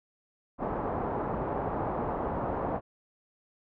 white low-pass noise, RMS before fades -32 dBFS, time 0.58-2.81 s, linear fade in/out 50 ms, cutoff 960 Hz, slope 24 dB/octave, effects none

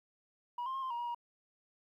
sine tone with pitch steps, 966 / 1053 / 1071 / 1044 / 946 / 957 / 951 Hz, B5 / C6 / C6 / C6 / A#5 / A#5 / A#5, -39 / +11 / +40 / -4 / +25 / +45 / +34 cents, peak -33 dBFS, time 0.58-1.147 s, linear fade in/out 5 ms, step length 81 ms, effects tanh soft clip ceiling -34 dBFS + 12-bit

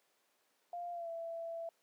sine tone with pitch glide, 698.5 to 666.6 Hz, F5 to E5, 0 to +19 cents, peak -39 dBFS, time 0.73-1.69 s, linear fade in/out 2 ms, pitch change -81 cents, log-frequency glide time 0.92-1.09 s, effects pink hiss -75 dBFS RMS until 1.82 s + high-pass 400 Hz 12 dB/octave

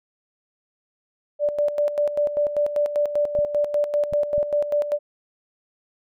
sine tone with tremolo, 587 Hz, D5, 1 cent flat, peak -17 dBFS, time 1.39-4.99 s, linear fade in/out 50 ms, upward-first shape square, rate 5.1 Hz, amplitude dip 65%
clicks, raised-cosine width 5 ms, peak -23 dBFS, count 3, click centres 3.389 / 4.127 / 4.38 s
effects none

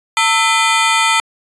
20% pulse ring-modulated tone, 1108.7 Hz, C#6, in tune, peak -3 dBFS, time 0.17-1.2 s, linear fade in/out 0 ms, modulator 204 Hz, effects resampled to 22050 Hz

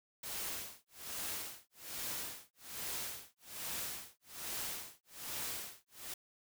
white noise with tremolo, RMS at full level -40 dBFS, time 0.23-6.14 s, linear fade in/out 5 ms, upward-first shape sine, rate 1.2 Hz, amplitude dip 100%, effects none

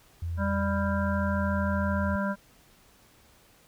sine tone, 84.6 Hz, E2, 45 cents sharp, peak -29 dBFS, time 0.22-2.16 s, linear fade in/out 5 ms
harmonic tone, 198.1 Hz, G3, 18 cents sharp, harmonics 1 / 3 / 5 / 7 / 8, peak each -28 / -33 / -35 / -36 / -37 dBFS, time 0.37-2.36 s, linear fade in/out 50 ms
effects pink hiss -59 dBFS RMS until 3.67 s

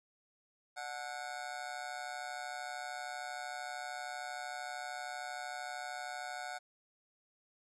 25% pulse tone with amplitude modulation, 733 Hz, F#5, 16 cents flat, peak -33 dBFS, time 0.76-6.59 s, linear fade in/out 20 ms, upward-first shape sine, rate 133 Hz, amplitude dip 80%, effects resampled to 22050 Hz + 12-bit

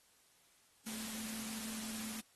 sine tone in noise, 220 Hz, A3, in tune, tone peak -45 dBFS, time 0.86-2.21 s, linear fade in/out 10 ms, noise white, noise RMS -45 dBFS, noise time 0.86-2.21 s, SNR -3 dB, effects white hiss -69 dBFS RMS until 2.35 s + AAC 32 kbps

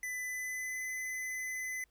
square tone with pitch glide, 2000 to 2022 Hz, B6 to B6, +21 to +40 cents, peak -37 dBFS, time 0.03-1.84 s, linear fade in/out 2 ms, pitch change +19 cents, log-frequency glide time 0.22-0.83 s, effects added 50 Hz sine -70 dBFS peak until 1.9 s + pink hiss -75 dBFS RMS until 1.9 s

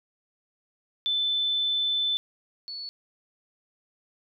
sine tone pair in turn, 3520 / 4426 Hz, A7 / C#8, 0 / -3 cents, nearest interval major third, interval 397 cents, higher second, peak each -23 / -34 dBFS, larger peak first, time 1.06-2.17 / 2.68-2.89 s, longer first, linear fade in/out 0 ms, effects none

